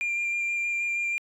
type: tone with vibrato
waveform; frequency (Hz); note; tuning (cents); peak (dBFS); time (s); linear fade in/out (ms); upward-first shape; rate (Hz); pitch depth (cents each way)
sine; 2389; D7; +29; -23; 0.01-1.18; 0; square; 6.3; 9
effects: tanh soft clip ceiling -24 dBFS